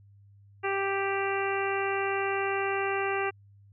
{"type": "harmonic tone", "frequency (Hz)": 392.5, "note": "G4", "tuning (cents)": 2, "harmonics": [1, 2, 3, 4, 5, 6, 7], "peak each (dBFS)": [-30, -33, -35, -36, -37, -38, -38], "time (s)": [0.63, 3.31], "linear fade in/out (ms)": 20, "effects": ["added 100 Hz sine -53 dBFS peak until 3.72 s"]}